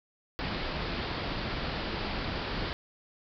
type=low-pass noise; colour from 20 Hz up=pink; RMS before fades=-34 dBFS; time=0.39-2.73 s; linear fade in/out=0 ms; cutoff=5000 Hz; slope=96 dB/octave; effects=none